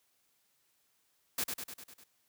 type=noise with echo; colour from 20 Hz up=white; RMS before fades=-33 dBFS; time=1.38-1.44 s; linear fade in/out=5 ms; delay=100 ms; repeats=6; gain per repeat=-4 dB; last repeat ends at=2.04 s; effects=white hiss -74 dBFS RMS until 2.28 s + high-pass 60 Hz 12 dB/octave